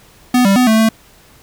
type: tone with pitch steps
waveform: square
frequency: 248.9 / 196.4 / 250.9 / 220.3 / 222.3 Hz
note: B3 / G3 / B3 / A3 / A3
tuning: +14 / +4 / +28 / +2 / +18 cents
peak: -9 dBFS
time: 0.34-0.89 s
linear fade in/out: 5 ms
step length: 110 ms
effects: pink hiss -46 dBFS RMS until 1.42 s

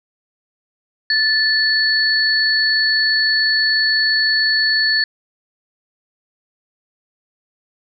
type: tone pair together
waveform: sine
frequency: 1753 / 4423 Hz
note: A6 / C#8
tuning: -7 / -5 cents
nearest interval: octave + major third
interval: 1602 cents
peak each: -16 dBFS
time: 1.1-5.04 s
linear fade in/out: 2 ms
effects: none

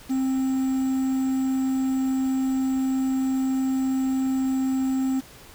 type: tone with quantisation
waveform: triangle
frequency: 263.7 Hz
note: C4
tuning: 14 cents sharp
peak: -19 dBFS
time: 0.09-5.21 s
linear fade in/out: 20 ms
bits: 7
effects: pink hiss -47 dBFS RMS until 5.54 s

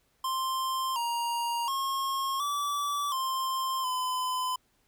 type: tone with pitch steps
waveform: square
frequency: 1050 / 941 / 1080 / 1154 / 1051 / 1015 Hz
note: C6 / A#5 / C#6 / D6 / C6 / B5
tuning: +6 / +16 / -45 / -31 / +7 / +47 cents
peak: -29 dBFS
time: 0.24-4.56 s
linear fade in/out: 5 ms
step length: 720 ms
effects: pink hiss -70 dBFS RMS until 4.87 s

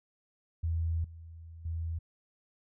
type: tone with level steps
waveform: sine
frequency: 82.41 Hz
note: E2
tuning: in tune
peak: -28 / -45 / -32 dBFS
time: 0.63-1.99 s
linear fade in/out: 10 ms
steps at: 1.04 / 1.65 s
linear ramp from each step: 5 ms
effects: none

